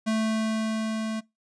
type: tone with level ramp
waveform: square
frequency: 220 Hz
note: A3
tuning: in tune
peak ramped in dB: -23 to -29 dBFS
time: 0.06-1.21 s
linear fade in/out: 20 ms
effects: noise-tail reverb RT60 0.2 s tail -23 dB re dry + resampled to 22050 Hz